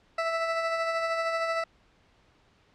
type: tone with tremolo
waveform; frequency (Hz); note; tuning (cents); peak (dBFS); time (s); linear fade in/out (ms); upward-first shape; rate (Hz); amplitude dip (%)
20% pulse; 659.3; E5; 0; -20; 0.18-1.64; 5; sine; 13; 35
effects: pink hiss -63 dBFS RMS until 2.74 s + low-pass 4000 Hz 12 dB/octave